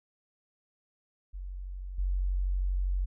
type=tone with level steps; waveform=sine; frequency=46.25 Hz; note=F#1; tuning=in tune; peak=-36 / -26 dBFS; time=1.33-3.06 s; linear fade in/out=20 ms; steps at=1.98 s; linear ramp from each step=10 ms; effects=none